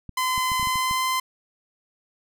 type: clicks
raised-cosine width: 5 ms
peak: -24 dBFS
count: 8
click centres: 0.093 / 0.379 / 0.518 / 0.597 / 0.629 / 0.672 / 0.757 / 0.911 s
type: tone with pitch glide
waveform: sawtooth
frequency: 1024 to 1033.5 Hz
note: C6 to C6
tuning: -38 to -22 cents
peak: -18 dBFS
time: 0.17-1.2 s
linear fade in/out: 5 ms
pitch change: +16 cents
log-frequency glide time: 0.61-1.05 s
effects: none